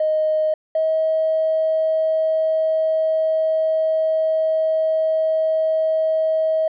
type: tone pair in turn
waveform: triangle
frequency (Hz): 622.3 / 636.1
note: D#5 / D#5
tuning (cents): 0 / +38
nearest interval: unison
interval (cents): 38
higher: second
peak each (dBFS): -12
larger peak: neither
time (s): 0-0.54 / 0.75-6.68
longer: second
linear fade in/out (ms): 5
effects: tanh soft clip ceiling -14 dBFS + resampled to 11025 Hz